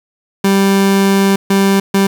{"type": "tone bursts at uneven times", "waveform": "30% pulse", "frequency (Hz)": 196, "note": "G3", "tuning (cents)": 0, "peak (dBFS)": -6, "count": 3, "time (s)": [[0.44, 1.36], [1.5, 1.8], [1.94, 2.07]], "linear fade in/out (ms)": 5, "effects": ["7-bit"]}